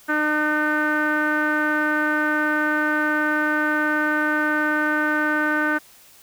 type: tone with low-pass filter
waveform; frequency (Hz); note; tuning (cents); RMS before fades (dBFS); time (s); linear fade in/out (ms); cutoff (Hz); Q
sawtooth; 303.1; D#4; -45; -21; 0.08-5.79; 20; 1600; 9.3
effects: white hiss -50 dBFS RMS until 6.22 s